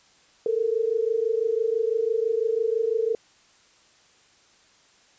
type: tone pair together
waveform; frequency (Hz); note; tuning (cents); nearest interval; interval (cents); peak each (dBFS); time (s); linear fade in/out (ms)
sine; 438.8 / 464.8; A4 / A#4; -5 / -5; minor second; 100; -24; 0.46-3.15; 2
effects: white hiss -58 dBFS RMS until 5.18 s + resampled to 16000 Hz